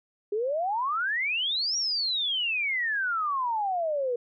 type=exponential two-way sweep; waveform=sine; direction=up then down; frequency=399.7 to 5740 to 471.3 Hz; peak=-25 dBFS; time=0.32-4.16 s; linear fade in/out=5 ms; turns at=1.77 s; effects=none